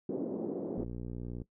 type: band-pass noise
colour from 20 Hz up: pink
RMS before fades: -36 dBFS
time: 0.09-0.84 s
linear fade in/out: 5 ms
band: 220 to 470 Hz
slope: 24 dB/octave
type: click train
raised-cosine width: 3 ms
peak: -28 dBFS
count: 39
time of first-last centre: 0.78-1.418 s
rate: 59.6 Hz
effects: noise-tail reverb RT60 0.1 s tail -17 dB re dry